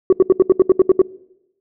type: tone bursts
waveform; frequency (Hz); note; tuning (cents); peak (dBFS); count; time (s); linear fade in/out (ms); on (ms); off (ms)
sine; 374.9; F#4; +23; -4; 10; 0.1-1.017; 2; 26; 73
effects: noise-tail reverb RT60 0.9 s tail -23 dB re dry + tanh soft clip ceiling -4 dBFS